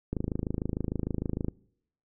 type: click train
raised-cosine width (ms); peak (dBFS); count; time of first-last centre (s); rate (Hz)
3; -17; 37; 0.13-1.483; 26.6
effects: noise-tail reverb RT60 0.7 s tail -24 dB re dry